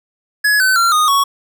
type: tone with pitch steps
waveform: square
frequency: 1688 / 1521.3 / 1371.1 / 1235.7 / 1113.7 Hz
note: G#6 / F#6 / F6 / D#6 / C#6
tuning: +28 / +48 / -32 / -12 / +8 cents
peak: -11 dBFS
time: 0.44-1.24 s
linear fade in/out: 10 ms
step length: 160 ms
effects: none